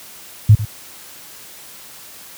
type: tone with echo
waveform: sine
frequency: 106.4 Hz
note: G#2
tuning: 42 cents sharp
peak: -3 dBFS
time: 0.49-0.55 s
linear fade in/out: 5 ms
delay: 100 ms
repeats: 1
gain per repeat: -15 dB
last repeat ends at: 0.65 s
effects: white hiss -39 dBFS RMS until 2.37 s + high-pass 60 Hz 12 dB/octave